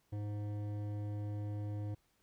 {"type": "tone with hard clipping", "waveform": "sine", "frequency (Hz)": 103.83, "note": "G#2", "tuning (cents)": 0, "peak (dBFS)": -39, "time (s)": [0.12, 1.95], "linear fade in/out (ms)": 10, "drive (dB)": 12, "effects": ["pink hiss -75 dBFS RMS until 2.22 s"]}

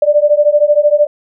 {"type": "beating tone pair", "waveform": "sine", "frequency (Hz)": [585, 598], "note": ["D5", "D5"], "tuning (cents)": [-7, 31], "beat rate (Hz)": 13, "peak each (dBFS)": -10, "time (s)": [0.02, 1.07], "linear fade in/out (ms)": 5, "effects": []}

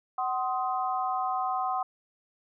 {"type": "chord", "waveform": "sine", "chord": "C diminished", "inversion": "second", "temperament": "just", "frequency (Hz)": [753.5, 1046.5, 1255.8], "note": ["Gb5", "C6", "Eb6"], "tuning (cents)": [31, 0, 16], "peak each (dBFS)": [-29, -32, -33], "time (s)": [0.18, 1.83], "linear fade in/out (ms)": 5, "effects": []}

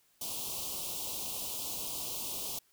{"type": "band-stop noise", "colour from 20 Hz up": "white", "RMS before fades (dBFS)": -38, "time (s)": [0.21, 2.59], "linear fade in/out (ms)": 5, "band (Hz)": [1100, 2700], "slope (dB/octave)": 48, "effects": ["white hiss -69 dBFS RMS until 2.72 s"]}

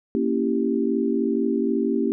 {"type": "chord", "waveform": "sine", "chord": "A# diminished seventh", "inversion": "none", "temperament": "equal", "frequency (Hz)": [233.1, 277.2, 329.6, 392], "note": ["A#3", "C#4", "E4", "G4"], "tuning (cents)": [0, 0, 0, 0], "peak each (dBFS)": [-24, -25, -27, -25], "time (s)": [0.15, 2.12], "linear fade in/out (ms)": 0, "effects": []}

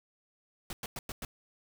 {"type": "noise bursts", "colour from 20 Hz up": "pink", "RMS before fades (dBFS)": -39, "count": 5, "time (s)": [0.7, 1.25], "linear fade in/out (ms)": 2, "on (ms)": 30, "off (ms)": 100, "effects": []}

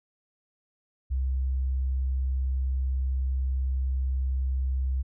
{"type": "tone", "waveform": "sine", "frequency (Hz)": 65.41, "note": "C2", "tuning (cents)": 0, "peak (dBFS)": -24, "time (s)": [1.1, 5.03], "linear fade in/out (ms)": 20, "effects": []}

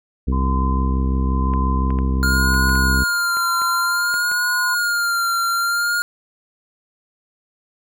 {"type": "harmonic tone", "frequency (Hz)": 65.8, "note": "C2", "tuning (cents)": 10, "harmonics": [1, 2, 3, 4, 5, 6, 7], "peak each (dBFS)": [-17, -27, -25, -27, -35, -36, -37], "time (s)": [0.27, 3.04], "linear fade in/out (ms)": 10}
{"type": "tone with tremolo", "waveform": "sine", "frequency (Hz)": 1026, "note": "C6", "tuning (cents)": -34, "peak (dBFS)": -23, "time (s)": [0.32, 4.75], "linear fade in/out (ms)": 10, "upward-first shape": "sine", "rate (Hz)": 0.96, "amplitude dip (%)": 75}
{"type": "clicks", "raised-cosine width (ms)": 0.5, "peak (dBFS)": -19, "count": 10, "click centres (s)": [1.537, 1.905, 1.988, 2.542, 2.693, 2.755, 3.37, 3.618, 4.141, 4.316]}
{"type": "tone with vibrato", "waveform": "square", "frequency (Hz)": 1411, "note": "F6", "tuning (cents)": 17, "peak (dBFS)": -18, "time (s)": [2.23, 6.02], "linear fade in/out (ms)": 0, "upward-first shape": "sine", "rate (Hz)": 0.55, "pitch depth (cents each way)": 44}
{"effects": []}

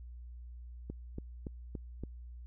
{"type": "click train", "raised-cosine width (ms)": 3, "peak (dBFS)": -27, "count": 5, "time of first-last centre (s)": [0.9, 2.036], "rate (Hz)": 3.52, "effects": ["added 60 Hz sine -45 dBFS peak until 2.46 s"]}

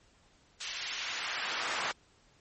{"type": "noise with high-pass filter sweep", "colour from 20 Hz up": "brown", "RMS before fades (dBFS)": -36, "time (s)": [0.6, 1.92], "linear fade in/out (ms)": 10, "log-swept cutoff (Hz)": [3300, 1000], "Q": 0.89, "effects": ["pink hiss -65 dBFS RMS until 2.4 s", "MP3 32 kbps"]}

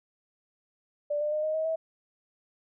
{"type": "tone with pitch steps", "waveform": "sine", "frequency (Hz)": [587.3, 598.6, 610.1, 621.9, 633.8, 646], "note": ["D5", "D5", "D#5", "D#5", "D#5", "E5"], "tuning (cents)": [0, 33, -34, -1, 32, -35], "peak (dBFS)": -26, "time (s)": [1.1, 1.76], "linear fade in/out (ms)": 10, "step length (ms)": 110, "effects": []}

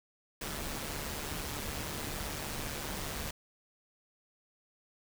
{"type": "noise with amplitude modulation", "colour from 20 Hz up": "pink", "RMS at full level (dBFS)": -36, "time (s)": [0.41, 3.31], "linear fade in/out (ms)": 5, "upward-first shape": "sine", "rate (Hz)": 147, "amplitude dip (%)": 55, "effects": []}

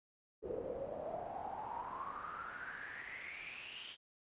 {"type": "noise with band-pass filter sweep", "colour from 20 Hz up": "brown", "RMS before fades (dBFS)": -45, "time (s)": [0.42, 3.97], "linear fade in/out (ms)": 50, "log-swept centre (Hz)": [440, 3200], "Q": 9.4, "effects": ["resampled to 8000 Hz"]}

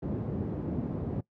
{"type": "band-pass noise", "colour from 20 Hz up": "pink", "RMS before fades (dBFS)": -33, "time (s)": [0.02, 1.21], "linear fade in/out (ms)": 10, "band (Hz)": [100, 320], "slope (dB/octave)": 12, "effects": ["noise-tail reverb RT60 0.1 s tail -19 dB re dry", "high-pass 60 Hz 12 dB/octave"]}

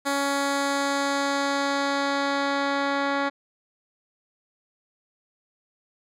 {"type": "tone with low-pass filter sweep", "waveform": "10% pulse", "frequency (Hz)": 279.7, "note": "C#4", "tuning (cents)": 16, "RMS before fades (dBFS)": -25, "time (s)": [0.05, 3.3], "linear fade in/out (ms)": 20, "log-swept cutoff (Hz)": [11000, 2900], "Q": 0.98, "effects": []}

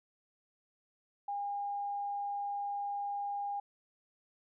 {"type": "tone", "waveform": "sine", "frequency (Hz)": 810, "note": "G#5", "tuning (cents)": -43, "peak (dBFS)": -34, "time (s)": [1.28, 3.6], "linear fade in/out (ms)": 5, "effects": []}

